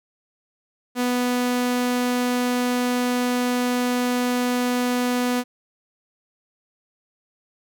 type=tone; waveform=sawtooth; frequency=246.9 Hz; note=B3; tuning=in tune; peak=-16 dBFS; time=0.95-5.44 s; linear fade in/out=50 ms; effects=none